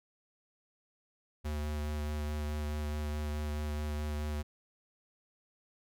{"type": "tone with vibrato", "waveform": "square", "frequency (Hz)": 75, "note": "D2", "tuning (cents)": 37, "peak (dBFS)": -34, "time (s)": [1.44, 4.43], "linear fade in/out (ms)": 20, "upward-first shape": "sine", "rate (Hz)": 4.7, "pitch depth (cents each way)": 14, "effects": []}